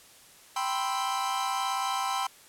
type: chord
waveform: 45% pulse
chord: C major seventh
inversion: second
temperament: equal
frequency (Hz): 784 / 987.8 / 1046.5 / 1318.5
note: G5 / B5 / C6 / E6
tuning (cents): 0 / 0 / 0 / 0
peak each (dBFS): -32 / -34 / -33 / -35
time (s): 0.56-2.27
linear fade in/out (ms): 5
effects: white hiss -54 dBFS RMS until 2.48 s + low-pass 12000 Hz 12 dB/octave